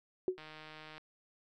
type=tone with exponential decay; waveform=sine; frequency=370 Hz; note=F#4; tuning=in tune; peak=-25 dBFS; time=0.28-0.39 s; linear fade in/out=1 ms; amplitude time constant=23 ms
type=click train; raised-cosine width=0.3 ms; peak=-34 dBFS; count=94; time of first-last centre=0.38-0.98 s; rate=155 Hz
effects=none